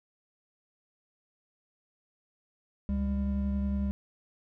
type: tone pair together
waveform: triangle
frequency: 70.38 / 200 Hz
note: C#2 / G3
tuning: +27 / +35 cents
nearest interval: octave + tritone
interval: 1808 cents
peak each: -28 dBFS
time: 2.89-3.91 s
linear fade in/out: 0 ms
effects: none